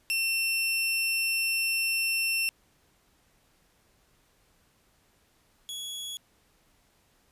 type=tone pair in turn; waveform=sawtooth; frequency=2700 / 3359 Hz; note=E7 / G#7; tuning=+41 / +19 cents; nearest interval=major third; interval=378 cents; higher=second; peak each=-22 / -32 dBFS; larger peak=first; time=0.1-2.49 / 5.69-6.17 s; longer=first; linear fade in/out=0 ms; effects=pink hiss -66 dBFS RMS until 7.31 s + resampled to 32000 Hz